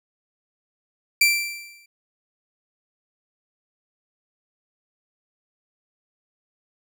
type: tone with exponential decay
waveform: sawtooth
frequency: 2348 Hz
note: D7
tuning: 1 cent flat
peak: -9 dBFS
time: 1.21-1.86 s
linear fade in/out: 5 ms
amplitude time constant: 140 ms
effects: none